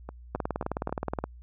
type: two click trains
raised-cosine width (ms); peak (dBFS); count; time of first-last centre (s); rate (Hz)
1; -23 / -15; 4 / 18; 0.09-0.894 / 0.35-1.24; 3.73 / 19.1
effects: added 60 Hz sine -45 dBFS peak until 1.42 s